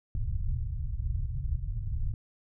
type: low-pass noise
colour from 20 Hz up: pink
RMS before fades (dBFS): -31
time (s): 0.15-2.14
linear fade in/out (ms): 2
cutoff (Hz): 130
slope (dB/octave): 48
effects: none